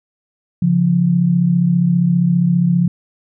sine tone pair together, 140.6 / 175.57 Hz, C#3 / F3, +25 / +9 cents, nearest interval major third, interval 384 cents, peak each -17 / -12 dBFS, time 0.62-2.88 s, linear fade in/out 5 ms, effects none

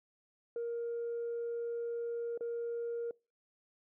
sine tone with dropouts, 469.1 Hz, A#4, 11 cents sharp, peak -33 dBFS, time 0.56-3.11 s, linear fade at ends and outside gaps 2 ms, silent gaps 2.376-2.408 s, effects noise-tail reverb RT60 0.3 s tail -26 dB re dry + tanh soft clip ceiling -32 dBFS

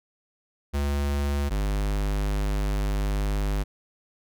square tone pair in turn, 71.2 / 50.35 Hz, C#2 / G1, +47 / +47 cents, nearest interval tritone, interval 600 cents, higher first, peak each -24 dBFS, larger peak neither, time 0.73-1.5 / 1.5-3.64 s, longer second, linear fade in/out 20 ms, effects none

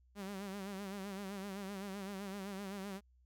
sawtooth tone with vibrato, 196.8 Hz, G3, 7 cents sharp, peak -38 dBFS, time 0.15-3.01 s, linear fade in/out 50 ms, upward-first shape sine, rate 7.8 Hz, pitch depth 75 cents each way, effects added 62 Hz sine -65 dBFS peak until 3.25 s

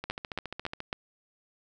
two click trains, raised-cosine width 0.3 ms, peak -20 / -15 dBFS, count 12 / 4, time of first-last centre 0.04-0.804 / 0.1-0.929 s, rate 14.4 / 3.62 Hz, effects none

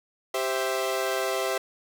sawtooth chord, C major, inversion second, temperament equal, 392 / 523.3 / 659.3 Hz, G4 / C5 / E5, 0 / 0 / 0 cents, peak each -26 dBFS, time 0.34-1.58 s, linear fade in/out 5 ms, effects none

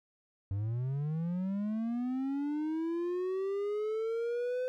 triangle linear sweep, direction up, 95.1 to 511 Hz, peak -29 dBFS, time 0.51-4.68 s, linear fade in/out 0 ms, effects none

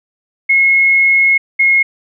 sine tone pair in turn, 2169 / 2159 Hz, C#7 / C#7, -38 / -46 cents, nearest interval unison, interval 8 cents, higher first, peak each -7 dBFS, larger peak neither, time 0.49-1.38 / 1.59-1.83 s, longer first, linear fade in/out 10 ms, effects none

